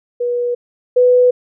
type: tone pair in turn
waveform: sine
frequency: 484.9 / 496.5 Hz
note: B4 / B4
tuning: -32 / +9 cents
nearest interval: unison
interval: 41 cents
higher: second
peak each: -15 / -7 dBFS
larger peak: second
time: 0.2-0.55 / 0.96-1.31 s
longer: neither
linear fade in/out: 10 ms
effects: none